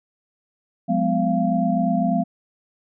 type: tone cluster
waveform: sine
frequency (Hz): 180.1 / 208.2 / 251.9 / 688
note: F#3 / G#3 / B3 / F5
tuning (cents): -46 / +5 / +34 / -26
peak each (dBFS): -23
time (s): 0.88-2.24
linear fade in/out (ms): 20
effects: none